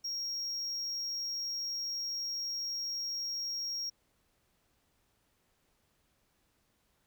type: tone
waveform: triangle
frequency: 5588 Hz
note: F8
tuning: in tune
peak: -33 dBFS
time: 0.04-3.9 s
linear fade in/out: 10 ms
effects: pink hiss -74 dBFS RMS until 7.06 s